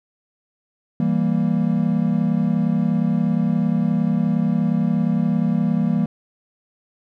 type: chord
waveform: triangle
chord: E diminished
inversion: none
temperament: equal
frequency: 164.81 / 196 / 233.1 Hz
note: E3 / G3 / Bb3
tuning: 0 / 0 / 0 cents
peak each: -19 dBFS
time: 1-6.06 s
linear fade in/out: 2 ms
effects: none